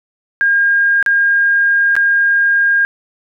sine tone with dropouts, 1616 Hz, G#6, 48 cents flat, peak -9 dBFS, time 0.41-2.85 s, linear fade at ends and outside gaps 0 ms, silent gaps 1.027-1.062 / 1.954-1.965 s, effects none

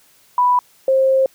sine tone pair in turn, 987.8 / 530.9 Hz, B5 / C5, 0 / +25 cents, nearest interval major seventh, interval 1075 cents, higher first, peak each -11 dBFS, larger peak neither, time 0.38-0.59 / 0.88-1.26 s, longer second, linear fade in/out 2 ms, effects white hiss -53 dBFS RMS until 1.34 s + high-pass 60 Hz 12 dB/octave

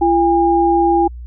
sine tone pair together, 340.6 / 810 Hz, F4 / G#5, -43 / -43 cents, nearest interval octave + minor third, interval 1500 cents, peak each -13 dBFS, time 0.01-1.08 s, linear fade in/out 10 ms, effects added 60 Hz sine -28 dBFS peak until 1.26 s

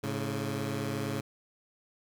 15% pulse tone pair together, 107.75 / 138.59 Hz, A2 / C#3, -36 / 0 cents, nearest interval major third, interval 436 cents, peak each -28 dBFS, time 0.03-1.21 s, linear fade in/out 10 ms, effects none

